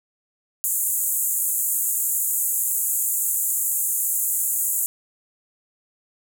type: band-pass noise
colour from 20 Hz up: white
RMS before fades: -23 dBFS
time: 0.64-4.86 s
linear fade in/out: 0 ms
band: 6800 to 16000 Hz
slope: 96 dB/octave
effects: none